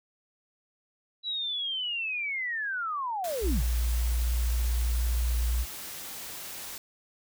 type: linear sweep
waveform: sine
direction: down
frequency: 3951 to 77.6 Hz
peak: -29 dBFS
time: 1.23-3.64 s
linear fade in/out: 50 ms
type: noise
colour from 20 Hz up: white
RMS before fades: -40 dBFS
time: 3.24-6.78 s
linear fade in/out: 2 ms
type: tone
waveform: sine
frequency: 59 Hz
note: A#1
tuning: 22 cents sharp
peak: -24 dBFS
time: 3.41-5.66 s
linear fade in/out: 50 ms
effects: none